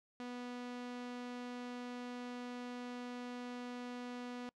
sawtooth tone, 245.6 Hz, B3, 9 cents flat, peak -39 dBFS, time 0.2-4.49 s, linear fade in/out 0 ms, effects noise-tail reverb RT60 0.1 s tail -26 dB re dry + low-pass 5000 Hz 12 dB/octave

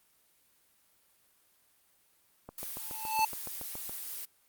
click train, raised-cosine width 1 ms, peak -29 dBFS, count 11, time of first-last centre 2.49-3.894 s, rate 7.12 Hz
blue noise, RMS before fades -40 dBFS, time 2.58-4.25 s, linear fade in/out 2 ms
square tone with exponential growth, 880 Hz, A5, in tune, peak -23 dBFS, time 2.79-3.25 s, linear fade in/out 5 ms, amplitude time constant 100 ms
effects white hiss -68 dBFS RMS until 4.48 s + Opus 32 kbps

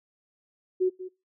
sine tone with echo, 370 Hz, F#4, in tune, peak -20 dBFS, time 0.8-0.9 s, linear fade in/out 20 ms, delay 190 ms, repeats 1, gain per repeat -14 dB, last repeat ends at 1.09 s, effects noise-tail reverb RT60 0.3 s tail -25 dB re dry

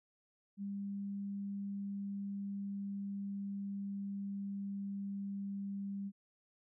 sine tone with pitch glide, 199.7 to 198.44 Hz, G3 to G3, +32 to +21 cents, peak -38 dBFS, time 0.57-6.12 s, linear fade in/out 50 ms, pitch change -11 cents, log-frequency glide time 1.22-5.82 s, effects none

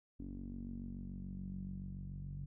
sawtooth tone with low-pass filter sweep, 47 Hz, F#1, 28 cents sharp, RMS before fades -45 dBFS, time 0.19-2.46 s, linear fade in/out 10 ms, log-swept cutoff 270 to 150 Hz, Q 7.2, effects none

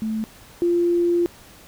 sine tone pair in turn, 219.2 / 346.3 Hz, A3 / F4, -6 / -15 cents, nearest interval minor sixth, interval 791 cents, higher second, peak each -22 / -16 dBFS, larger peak second, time 0.02-0.24 / 0.62-1.26 s, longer second, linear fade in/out 0 ms, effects pink hiss -47 dBFS RMS until 1.67 s

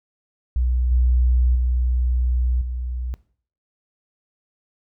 sine tone with level steps, 61.74 Hz, B1, in tune, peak -17 / -14 / -17 / -24 dBFS, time 0.56-3.14 s, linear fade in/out 0 ms, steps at 0.91 / 1.55 / 2.61 s, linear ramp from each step 5 ms, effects noise-tail reverb RT60 0.5 s tail -19 dB re dry

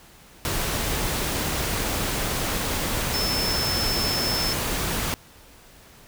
sine tone in noise, 5274 Hz, E8, in tune, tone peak -25 dBFS, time 3.14-4.53 s, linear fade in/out 0 ms, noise pink, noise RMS -26 dBFS, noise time 0.45-5.14 s, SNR -2 dB, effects pink hiss -50 dBFS RMS until 6.07 s

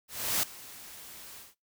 white noise with ADSR envelope, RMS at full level -27 dBFS, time 0.08-1.55 s, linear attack 350 ms, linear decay 5 ms, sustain -20 dB, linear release 170 ms, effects noise-tail reverb RT60 0.2 s tail -22 dB re dry

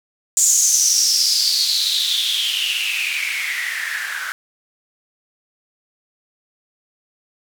blue noise with band-pass filter sweep, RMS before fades -19 dBFS, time 0.37-4.32 s, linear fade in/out 0 ms, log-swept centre 7200 to 1500 Hz, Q 7.7, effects none

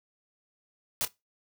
white noise with echo, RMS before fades -29 dBFS, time 1.01-1.05 s, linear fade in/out 0 ms, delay 27 ms, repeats 1, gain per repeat -14 dB, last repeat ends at 1.077 s, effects noise-tail reverb RT60 0.2 s tail -19 dB re dry

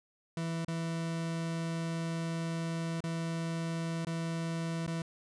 40% pulse tone with dropouts, 165.2 Hz, E3, 4 cents sharp, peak -32 dBFS, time 0.37-5.02 s, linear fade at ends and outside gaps 2 ms, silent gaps 0.648-0.681 / 3.005-3.039 / 4.049-4.069 / 4.865-4.876 s, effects resampled to 22050 Hz

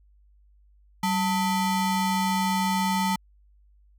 square ring-modulated tone, 542 Hz, C#5, 39 cents flat, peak -20 dBFS, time 1.03-3.16 s, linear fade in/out 5 ms, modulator 351 Hz, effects added 50 Hz sine -55 dBFS peak until 3.98 s

